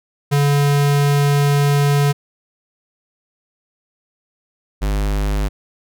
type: tone pair in turn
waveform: square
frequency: 143.1 / 50.59 Hz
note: D3 / G#1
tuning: -45 / -45 cents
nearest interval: octave + tritone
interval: 1800 cents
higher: first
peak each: -13 / -17 dBFS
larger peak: first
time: 0.31-2.13 / 4.81-5.49 s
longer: first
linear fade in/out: 20 ms
effects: none